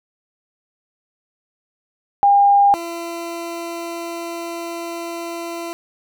sine / 20% pulse tone pair in turn, 805 / 338.5 Hz, G5 / E4, +46 / +46 cents, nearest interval octave + minor third, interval 1500 cents, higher first, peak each -9 / -21 dBFS, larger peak first, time 2.23-2.74 / 2.74-5.73 s, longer second, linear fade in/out 0 ms, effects none

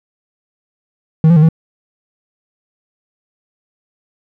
triangle tone with pitch steps, 158.8 / 171 / 153.1 / 161.3 Hz, D#3 / F3 / D#3 / E3, +36 / -36 / -28 / -37 cents, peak -3 dBFS, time 1.24-1.488 s, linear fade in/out 2 ms, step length 62 ms, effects none

